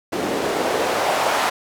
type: noise with band-pass filter sweep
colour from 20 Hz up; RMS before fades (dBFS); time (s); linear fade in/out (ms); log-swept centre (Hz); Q
white; -21; 0.12-1.5; 10; 330 to 860; 1.5
effects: none